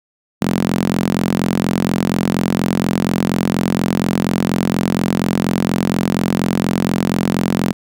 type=tone with high-pass filter; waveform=sawtooth; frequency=44.2 Hz; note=F1; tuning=22 cents sharp; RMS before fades=-17 dBFS; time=0.41-7.73 s; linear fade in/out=10 ms; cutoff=200 Hz; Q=3; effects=none